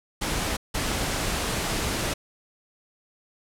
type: noise bursts at uneven times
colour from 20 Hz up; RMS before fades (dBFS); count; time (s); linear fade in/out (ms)
pink; -27; 2; 0.21-0.57 / 0.74-2.14; 10
effects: low-pass 11000 Hz 12 dB/octave